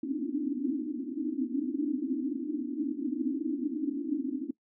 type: band-pass noise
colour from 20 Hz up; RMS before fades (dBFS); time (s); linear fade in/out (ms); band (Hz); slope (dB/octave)
pink; -32; 0.03-4.51; 5; 250 to 320; 96
effects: noise-tail reverb RT60 0.1 s tail -20 dB re dry